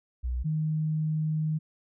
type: tone pair in turn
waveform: sine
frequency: 61.74 / 155.58 Hz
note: B1 / D#3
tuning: 0 / 0 cents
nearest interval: octave + major third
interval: 1600 cents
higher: second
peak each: -27 / -25 dBFS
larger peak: second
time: 0.23-0.44 / 0.44-1.59 s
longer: second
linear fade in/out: 20 ms
effects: none